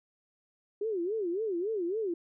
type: tone with vibrato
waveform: sine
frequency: 390 Hz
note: G4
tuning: 9 cents flat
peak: -29 dBFS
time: 0.81-2.14 s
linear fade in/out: 5 ms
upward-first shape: sine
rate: 3.6 Hz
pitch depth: 250 cents each way
effects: none